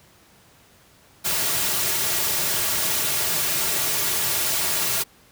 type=noise with comb filter; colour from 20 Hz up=white; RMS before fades=-23 dBFS; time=1.24-5.04 s; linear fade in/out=20 ms; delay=3.9 ms; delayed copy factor=-0.55; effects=pink hiss -54 dBFS RMS until 5.31 s + high-pass 60 Hz 12 dB/octave